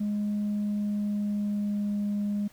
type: tone with pitch glide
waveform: sine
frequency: 207.5 to 205.2 Hz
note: G#3 to G#3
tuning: -1 to -21 cents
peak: -24 dBFS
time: 0-2.48 s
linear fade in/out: 10 ms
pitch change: -20 cents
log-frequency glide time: 0.46-2.08 s
effects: tanh soft clip ceiling -24 dBFS + pink hiss -57 dBFS RMS until 2.52 s